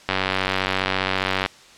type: click train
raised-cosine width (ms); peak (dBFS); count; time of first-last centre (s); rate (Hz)
0.3; -4; 131; 0.09-1.461; 94.8
effects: white hiss -47 dBFS RMS until 1.77 s + low-pass 6000 Hz 12 dB/octave